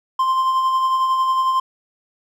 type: tone with tremolo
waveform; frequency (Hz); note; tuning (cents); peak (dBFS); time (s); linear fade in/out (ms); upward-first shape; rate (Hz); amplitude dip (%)
triangle; 1046.5; C6; 0; -12; 0.19-1.6; 5; sine; 11; 35
effects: none